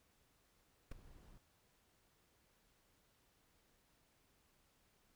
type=noise with ADSR envelope; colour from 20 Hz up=brown; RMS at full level=-41 dBFS; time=0.91-1.38 s; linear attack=7 ms; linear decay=10 ms; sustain=-19 dB; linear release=4 ms; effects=pink hiss -75 dBFS RMS until 5.15 s